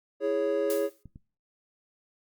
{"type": "chord", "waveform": "triangle", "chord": "C# minor", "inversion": "first", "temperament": "equal", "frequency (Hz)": [329.6, 415.3, 554.4], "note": ["E4", "G#4", "C#5"], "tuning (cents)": [0, 0, 0], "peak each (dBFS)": [-31, -26, -26], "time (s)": [0.2, 0.9], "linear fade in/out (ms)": 50}
{"type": "noise with exponential decay", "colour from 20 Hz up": "blue", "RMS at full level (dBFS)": -33, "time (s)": [0.7, 1.03], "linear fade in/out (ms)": 1, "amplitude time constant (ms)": 71}
{"type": "clicks", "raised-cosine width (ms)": 5, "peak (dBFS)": -33, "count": 2, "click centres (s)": [1.057, 1.159]}
{"effects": ["noise-tail reverb RT60 0.4 s tail -24 dB re dry", "Opus 48 kbps"]}